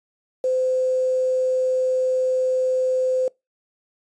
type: tone with quantisation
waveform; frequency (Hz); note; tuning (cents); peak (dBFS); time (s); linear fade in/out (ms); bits
sine; 514; C5; -31; -18; 0.44-3.28; 2; 7
effects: noise-tail reverb RT60 0.2 s tail -24 dB re dry + resampled to 22050 Hz

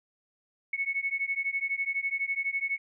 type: beating tone pair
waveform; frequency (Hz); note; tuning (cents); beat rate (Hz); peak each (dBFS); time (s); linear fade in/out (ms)
sine; 2201 / 2213; C#7 / C#7; -13 / -3; 12; -31; 0.73-2.78; 5
effects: none

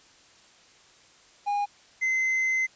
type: tone pair in turn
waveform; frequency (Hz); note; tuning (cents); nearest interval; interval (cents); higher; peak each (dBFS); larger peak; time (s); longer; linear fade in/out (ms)
triangle; 817 / 2059; G#5 / C7; -29 / -28; octave + major third; 1601; second; -22 / -21; second; 1.46-1.66 / 2.01-2.67; second; 20
effects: white hiss -56 dBFS RMS until 2.75 s + resampled to 16000 Hz

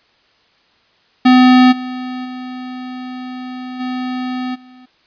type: tone with level steps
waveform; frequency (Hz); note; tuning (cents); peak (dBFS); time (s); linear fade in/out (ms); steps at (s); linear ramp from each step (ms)
square; 253.3; B3; +44; -6 / -23 / -26 / -20 / -40; 1.25-4.86; 10; 1.71 / 2.24 / 3.79 / 4.54; 20
effects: white hiss -55 dBFS RMS until 5.06 s + resampled to 11025 Hz

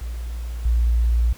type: tone with level steps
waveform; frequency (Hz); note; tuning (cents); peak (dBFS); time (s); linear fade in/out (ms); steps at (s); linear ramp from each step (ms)
sine; 58.27; A#1; 0; -26 / -15; 0.01-1.33; 5; 0.65; 5
effects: pink hiss -46 dBFS RMS until 1.37 s

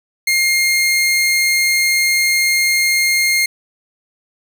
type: tone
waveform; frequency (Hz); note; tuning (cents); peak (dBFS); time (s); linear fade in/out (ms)
sawtooth; 2126; C7; +27; -9; 0.27-3.46; 5
effects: none

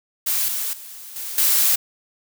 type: noise with level steps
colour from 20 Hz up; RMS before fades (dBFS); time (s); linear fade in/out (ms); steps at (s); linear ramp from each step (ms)
blue; -21 / -25 / -38 / -30 / -17; 0.26-1.76; 10; 0.48 / 0.73 / 1.16 / 1.38; 2
effects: none

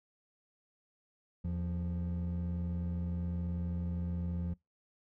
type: tone pair together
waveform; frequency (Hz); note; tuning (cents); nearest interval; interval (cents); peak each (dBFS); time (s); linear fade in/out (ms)
triangle; 82.58 / 174.61; E2 / F3; +4 / 0; octave + minor second; 1296; -32 / -33; 1.44-4.54; 10
effects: noise-tail reverb RT60 0.2 s tail -26 dB re dry + tanh soft clip ceiling -28 dBFS

